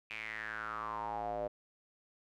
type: tone with band-pass filter sweep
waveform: square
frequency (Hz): 54.9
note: A1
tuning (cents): -3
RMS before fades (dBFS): -40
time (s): 0.1-1.48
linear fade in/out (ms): 10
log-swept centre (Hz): 2500 to 580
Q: 7.1
effects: none